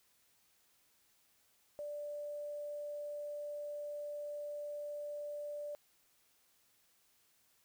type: tone with quantisation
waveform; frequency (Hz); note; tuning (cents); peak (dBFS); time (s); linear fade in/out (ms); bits
sine; 587.3; D5; 0; -40; 1.79-5.75; 0; 11
effects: white hiss -72 dBFS RMS until 7.64 s